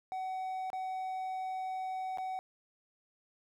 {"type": "tone with dropouts", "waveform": "triangle", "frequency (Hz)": 752, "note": "F#5", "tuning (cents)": 28, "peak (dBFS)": -33, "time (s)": [0.12, 2.39], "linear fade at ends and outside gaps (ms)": 0, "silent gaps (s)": [[0.702, 0.731], [2.174, 2.184]], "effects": []}